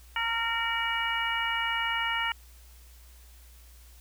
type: harmonic tone with a mistuned harmonic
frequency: 459.4 Hz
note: A#4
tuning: 25 cents flat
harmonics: 2 / 3 / 4 / 5 / 6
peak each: -33 / -33 / -33 / -33 / -33 dBFS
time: 0.16-2.32 s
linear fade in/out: 2 ms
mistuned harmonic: 6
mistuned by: +83 cents
effects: added 60 Hz sine -50 dBFS peak until 4 s + white hiss -58 dBFS RMS until 4 s